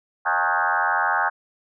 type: tone with frequency modulation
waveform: sine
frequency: 1174.7 Hz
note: D6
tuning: in tune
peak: -18 dBFS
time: 0.25-1.3 s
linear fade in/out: 20 ms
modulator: 87.1 Hz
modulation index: 5.2
effects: none